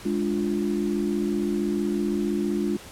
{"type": "chord", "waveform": "sine", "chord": "D diminished", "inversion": "second", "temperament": "equal", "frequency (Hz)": [207.7, 293.7, 349.2], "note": ["Ab3", "D4", "F4"], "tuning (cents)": [0, 0, 0], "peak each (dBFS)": [-26, -28, -27], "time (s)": [0.05, 2.77], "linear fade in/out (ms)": 5, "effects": ["pink hiss -43 dBFS RMS until 2.91 s", "low-pass 12000 Hz 12 dB/octave"]}